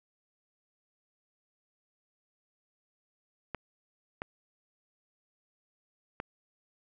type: clicks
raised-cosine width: 0.5 ms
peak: -20 dBFS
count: 3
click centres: 3.547 / 4.219 / 6.201 s
effects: none